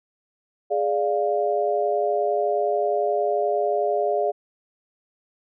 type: chord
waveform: sine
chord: D diminished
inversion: second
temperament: equal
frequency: 415.3 / 587.3 / 698.5 Hz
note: Ab4 / D5 / F5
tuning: 0 / 0 / 0 cents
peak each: -24 dBFS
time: 0.7-4.32 s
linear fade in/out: 20 ms
effects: none